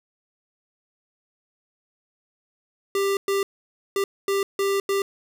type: tone bursts at uneven times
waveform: square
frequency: 395.1 Hz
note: G4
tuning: 14 cents sharp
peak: -21 dBFS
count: 6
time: 2.95-3.17 / 3.28-3.43 / 3.96-4.04 / 4.28-4.43 / 4.59-4.8 / 4.89-5.02 s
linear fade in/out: 2 ms
effects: none